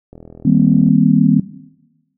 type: click train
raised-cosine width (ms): 2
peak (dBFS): -23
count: 32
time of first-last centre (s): 0.13-0.89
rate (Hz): 40.8
type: chord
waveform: sine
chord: C minor seventh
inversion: first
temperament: just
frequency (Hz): 156.98 / 196.22 / 235.5 / 261.6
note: Eb3 / G3 / Bb3 / C4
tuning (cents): +16 / +2 / +18 / 0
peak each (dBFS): -14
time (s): 0.45-1.4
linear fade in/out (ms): 5
effects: noise-tail reverb RT60 1.0 s tail -17 dB re dry